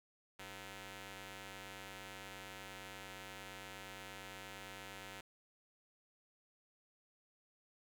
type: ring-modulated tone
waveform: 5% pulse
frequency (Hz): 197.4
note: G3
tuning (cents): +12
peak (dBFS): -34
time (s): 0.39-5.21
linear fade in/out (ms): 5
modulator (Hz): 1130
effects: none